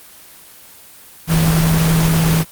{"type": "tone in noise", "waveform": "sine", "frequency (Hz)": 162.2, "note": "E3", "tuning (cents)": -28, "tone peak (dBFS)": -12, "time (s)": [1.27, 2.45], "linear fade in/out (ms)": 50, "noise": "pink", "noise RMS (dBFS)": -19, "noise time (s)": [1.27, 2.45], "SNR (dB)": 4, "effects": ["white hiss -41 dBFS RMS until 2.51 s", "Opus 24 kbps"]}